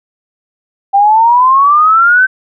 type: exponential sweep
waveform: sine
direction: up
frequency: 784 to 1552 Hz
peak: -4 dBFS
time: 0.93-2.27 s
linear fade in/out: 20 ms
effects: none